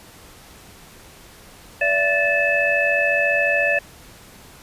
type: tone cluster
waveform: sine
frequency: 577 / 671 / 1750 / 2605 Hz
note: D5 / E5 / A6 / E7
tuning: -31 / +31 / -10 / -21 cents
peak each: -22 / -25 / -20 / -21 dBFS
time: 1.81-3.79 s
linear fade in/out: 5 ms
effects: pink hiss -45 dBFS RMS until 4.62 s + resampled to 32000 Hz